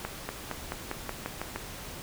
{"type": "accelerating click train", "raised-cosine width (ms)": 0.5, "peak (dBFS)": -17, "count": 9, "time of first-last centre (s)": [0.05, 1.56], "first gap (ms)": 240, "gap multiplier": 0.93, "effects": ["pink hiss -42 dBFS RMS until 2.02 s"]}